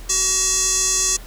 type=tone with band-pass filter; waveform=square; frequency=377.7 Hz; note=F#4; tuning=36 cents sharp; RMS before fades=-19 dBFS; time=0.09-1.17 s; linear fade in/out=10 ms; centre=6700 Hz; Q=6; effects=added 40 Hz sine -34 dBFS peak until 1.26 s + pink hiss -43 dBFS RMS until 1.26 s